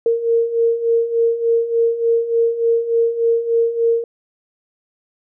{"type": "beating tone pair", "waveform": "sine", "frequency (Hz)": [460, 463.4], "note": ["A#4", "A#4"], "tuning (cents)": [-23, -10], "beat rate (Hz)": 3.4, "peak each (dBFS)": [-20, -15], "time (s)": [0.06, 4.04], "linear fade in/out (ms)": 2, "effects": []}